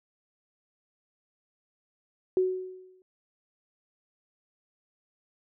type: tone with exponential decay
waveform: sine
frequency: 371.3 Hz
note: F#4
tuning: 6 cents sharp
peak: -19 dBFS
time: 2.37-3.02 s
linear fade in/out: 1 ms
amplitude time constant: 140 ms
effects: none